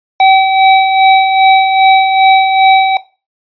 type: tone with tremolo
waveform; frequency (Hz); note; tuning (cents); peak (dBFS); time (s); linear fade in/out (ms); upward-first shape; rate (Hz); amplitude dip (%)
square; 767; G5; -38; -3; 0.2-2.97; 2; sine; 2.5; 50
effects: noise-tail reverb RT60 0.3 s tail -17 dB re dry + resampled to 11025 Hz